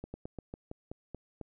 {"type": "slowing click train", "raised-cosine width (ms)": 2, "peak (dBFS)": -27, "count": 9, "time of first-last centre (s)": [0.04, 1.413], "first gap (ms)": 100, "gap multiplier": 1.15, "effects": []}